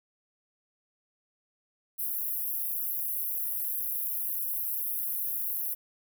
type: high-pass noise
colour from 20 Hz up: pink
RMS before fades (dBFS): -32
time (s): 1.98-5.75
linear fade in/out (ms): 20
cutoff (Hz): 11000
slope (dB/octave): 96
effects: none

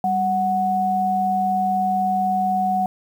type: tone pair together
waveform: sine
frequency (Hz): 196 / 740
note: G3 / F#5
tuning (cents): 0 / 0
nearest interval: octave + major seventh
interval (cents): 2300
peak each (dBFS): -25 / -18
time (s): 0.04-2.86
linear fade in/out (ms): 2
effects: 8-bit

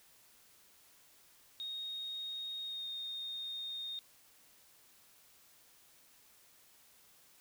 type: tone with pitch glide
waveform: sine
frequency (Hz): 3729 to 3688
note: A#7 to A#7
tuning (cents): 0 to -19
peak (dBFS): -39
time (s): 1.6-3.99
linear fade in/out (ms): 0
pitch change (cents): -19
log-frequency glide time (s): 2.63-2.87
effects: white hiss -64 dBFS RMS until 7.4 s

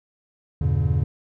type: chord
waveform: triangle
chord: E diminished seventh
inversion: none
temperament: just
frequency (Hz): 82.41 / 98.89 / 118.67 / 142.4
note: E2 / G2 / Bb2 / Db3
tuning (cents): 0 / +16 / +31 / +47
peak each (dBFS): -21 / -23 / -24 / -21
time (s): 0.61-1.04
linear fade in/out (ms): 5
effects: none

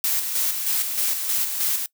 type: noise with tremolo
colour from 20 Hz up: blue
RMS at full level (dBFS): -22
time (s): 0.04-1.86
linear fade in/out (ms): 2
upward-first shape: square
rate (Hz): 3.2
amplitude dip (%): 45
effects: noise-tail reverb RT60 0.1 s tail -21 dB re dry

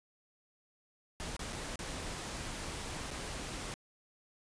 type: noise with dropouts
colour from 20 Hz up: pink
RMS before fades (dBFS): -41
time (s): 1.2-3.74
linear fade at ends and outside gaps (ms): 0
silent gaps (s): 1.366-1.393 / 1.525-1.529 / 1.757-1.791 / 3.106-3.112
effects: resampled to 22050 Hz

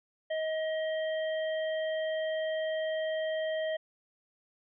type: harmonic tone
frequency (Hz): 632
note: D#5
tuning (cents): +27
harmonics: 1 / 3 / 5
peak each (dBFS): -30 / -40 / -44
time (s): 0.3-3.77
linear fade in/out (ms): 10
effects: none

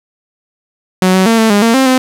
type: tone with pitch steps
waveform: sawtooth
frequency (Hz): 185.3 / 187.9 / 227.6 / 222.7 / 204.1 / 229.3 / 264.8 / 257.7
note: F#3 / F#3 / A#3 / A3 / G#3 / A#3 / C4 / C4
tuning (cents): +3 / +27 / -41 / +21 / -30 / -28 / +21 / -26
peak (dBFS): -3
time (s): 1.02-1.98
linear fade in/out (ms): 2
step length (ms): 120
effects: low-pass 12000 Hz 12 dB/octave + 7-bit

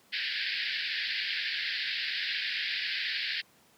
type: band-pass noise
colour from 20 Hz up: pink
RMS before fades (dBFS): -33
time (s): 0.12-3.42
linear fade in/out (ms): 20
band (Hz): 1600 to 4900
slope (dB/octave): 96
effects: pink hiss -62 dBFS RMS until 3.77 s + high-pass 150 Hz 12 dB/octave

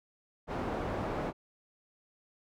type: low-pass noise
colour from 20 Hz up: white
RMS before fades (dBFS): -35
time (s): 0.47-1.33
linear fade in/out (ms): 50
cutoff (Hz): 690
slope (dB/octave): 12
effects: none

